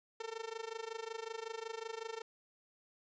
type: tone with amplitude modulation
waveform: sawtooth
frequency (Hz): 450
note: A4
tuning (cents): +39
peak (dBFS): -34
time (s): 0.2-2.22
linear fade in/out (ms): 5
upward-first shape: sine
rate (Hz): 25.4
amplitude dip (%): 90
effects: resampled to 16000 Hz